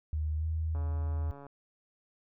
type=tone with pitch glide; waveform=sine; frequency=77 to 79.9 Hz; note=D#2 to D#2; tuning=-17 to +47 cents; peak=-29 dBFS; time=0.13-1.31 s; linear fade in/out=0 ms; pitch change=+64 cents; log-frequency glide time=0.37-0.45 s
type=click train; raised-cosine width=1 ms; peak=-35 dBFS; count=102; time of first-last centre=0.75-1.466 s; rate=141 Hz
effects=none